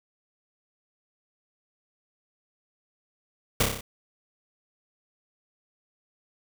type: noise with echo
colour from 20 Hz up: pink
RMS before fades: -21 dBFS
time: 3.6-3.63 s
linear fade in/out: 5 ms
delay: 30 ms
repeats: 6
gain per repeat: -3 dB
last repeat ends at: 3.81 s
effects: none